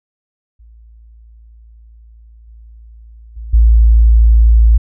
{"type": "tone with level steps", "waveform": "sine", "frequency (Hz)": 56.1, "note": "A1", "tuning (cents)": 34, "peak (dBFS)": [-38, -35, -24, -4], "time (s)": [0.59, 4.78], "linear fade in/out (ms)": 10, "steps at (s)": [2.47, 3.36, 3.53], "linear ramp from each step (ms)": 10, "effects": []}